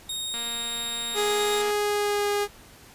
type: tone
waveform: sawtooth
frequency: 3729 Hz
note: A#7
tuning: in tune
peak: -26 dBFS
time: 0.09-1.62 s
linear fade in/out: 5 ms
type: click train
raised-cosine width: 0.3 ms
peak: -23 dBFS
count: 321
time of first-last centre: 0.34-1.708 s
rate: 234 Hz
type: tone with pitch glide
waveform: sawtooth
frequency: 415.3 to 409.6 Hz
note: G#4 to G#4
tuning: 0 to -24 cents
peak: -19 dBFS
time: 1.14-2.48 s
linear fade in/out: 50 ms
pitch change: -24 cents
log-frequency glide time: 1.73-2.29 s
effects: pink hiss -50 dBFS RMS until 2.94 s + resampled to 32000 Hz